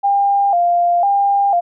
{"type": "tone with vibrato", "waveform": "sine", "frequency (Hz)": 747, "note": "F#5", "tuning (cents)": 16, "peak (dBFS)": -11, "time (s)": [0.03, 1.61], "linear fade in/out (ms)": 20, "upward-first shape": "square", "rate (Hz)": 1, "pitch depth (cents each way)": 120, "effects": []}